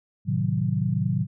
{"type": "chord", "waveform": "sine", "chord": "A diminished seventh", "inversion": "none", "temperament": "equal", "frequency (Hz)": [110, 130.81, 155.56, 185], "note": ["A2", "C3", "Eb3", "Gb3"], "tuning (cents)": [0, 0, 0, 0], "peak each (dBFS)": -27, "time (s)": [0.25, 1.27], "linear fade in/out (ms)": 50, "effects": []}